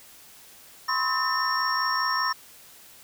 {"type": "tone cluster", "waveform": "sine", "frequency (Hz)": [1013, 1078, 1284, 1803, 5520], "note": ["B5", "C#6", "E6", "A6", "F8"], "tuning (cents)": [44, -49, -46, 42, -21], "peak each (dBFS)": -29, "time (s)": [0.88, 2.33], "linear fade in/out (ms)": 10, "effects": ["tanh soft clip ceiling -11 dBFS", "white hiss -50 dBFS RMS until 3.03 s"]}